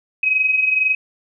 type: tone pair together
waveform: sine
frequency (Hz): 2515 / 2537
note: D#7 / D#7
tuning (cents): +18 / +33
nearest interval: unison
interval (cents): 15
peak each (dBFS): -22 / -15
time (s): 0.23-0.95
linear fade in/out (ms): 5
effects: none